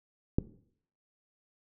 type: click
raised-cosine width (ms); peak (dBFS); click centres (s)
3; -12; 0.385
effects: noise-tail reverb RT60 0.6 s tail -17 dB re dry